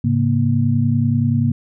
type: tone cluster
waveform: sine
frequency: 106.1 / 136.5 / 235.7 Hz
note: G#2 / C#3 / A#3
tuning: +38 / -26 / +19 cents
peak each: -18 dBFS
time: 0.04-1.52 s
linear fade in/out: 5 ms
effects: none